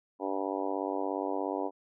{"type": "harmonic tone", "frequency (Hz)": 97, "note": "G2", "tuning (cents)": -18, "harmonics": [3, 4, 5, 6, 7, 8, 9, 10], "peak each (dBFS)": [-36, -37, -38, -39, -39, -40, -41, -41], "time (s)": [0.19, 1.71], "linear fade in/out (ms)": 50, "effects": []}